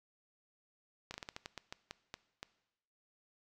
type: slowing click train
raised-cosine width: 0.2 ms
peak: -25 dBFS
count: 12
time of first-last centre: 1.11-2.43 s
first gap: 31 ms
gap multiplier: 1.25
effects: noise-tail reverb RT60 0.9 s tail -19 dB re dry